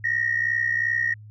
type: tone pair together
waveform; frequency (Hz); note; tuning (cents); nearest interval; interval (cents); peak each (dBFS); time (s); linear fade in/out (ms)
sine; 1840 / 1902.7; A#6 / A#6; -23 / +35; minor second; 58; -23; 0.04-1.14; 5
effects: tanh soft clip ceiling -13 dBFS + added 106 Hz sine -41 dBFS peak until 1.3 s